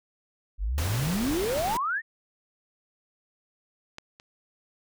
sine exponential sweep, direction up, 43.65 to 1900 Hz, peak -25 dBFS, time 0.58-2.02 s, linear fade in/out 50 ms
pink noise, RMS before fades -33 dBFS, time 0.78-1.77 s, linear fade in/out 0 ms
clicks, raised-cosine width 0.2 ms, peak -21 / -31 dBFS, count 2, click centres 3.984 / 4.199 s
effects none

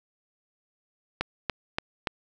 click train, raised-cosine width 0.3 ms, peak -10 dBFS, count 4, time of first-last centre 1.21-2.072 s, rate 3.48 Hz, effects none

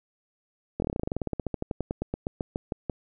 slowing click train, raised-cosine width 2 ms, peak -15 dBFS, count 29, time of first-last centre 0.8-2.897 s, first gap 22 ms, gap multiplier 1.08, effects none

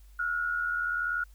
sine tone pair together, 1357.3 / 1438 Hz, F6 / F#6, -50 / -50 cents, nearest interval minor second, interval 100 cents, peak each -35 / -28 dBFS, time 0.19-1.24 s, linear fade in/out 5 ms, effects added 50 Hz sine -50 dBFS peak until 1.34 s + white hiss -66 dBFS RMS until 1.34 s

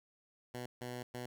10% pulse tone bursts at uneven times, 123.47 Hz, B2, in tune, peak -33 dBFS, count 3, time 0.54-0.66 / 0.81-1.03 / 1.14-1.26 s, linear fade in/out 5 ms, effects none

